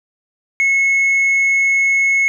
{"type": "tone with tanh clipping", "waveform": "sine", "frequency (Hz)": 2186, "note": "C#7", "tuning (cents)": -25, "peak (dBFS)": -12, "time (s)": [0.6, 2.28], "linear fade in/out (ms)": 0, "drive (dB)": 2, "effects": []}